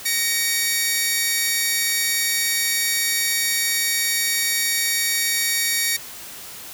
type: tone pair together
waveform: 10% pulse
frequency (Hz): 1864.7 / 2265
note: A#6 / C#7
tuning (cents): 0 / +37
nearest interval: minor third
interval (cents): 337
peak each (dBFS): -13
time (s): 0.05-5.97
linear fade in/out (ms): 10
effects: white hiss -37 dBFS RMS until 6.73 s